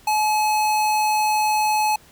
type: tone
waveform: square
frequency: 854 Hz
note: G#5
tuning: 48 cents sharp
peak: -18 dBFS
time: 0.07-1.96 s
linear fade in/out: 5 ms
effects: pink hiss -51 dBFS RMS until 2.11 s